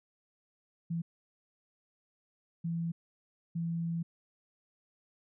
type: tone bursts at uneven times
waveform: sine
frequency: 167.4 Hz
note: E3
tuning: 27 cents sharp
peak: -31 dBFS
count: 3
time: 0.9-1.02 / 2.64-2.92 / 3.55-4.03 s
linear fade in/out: 10 ms
effects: none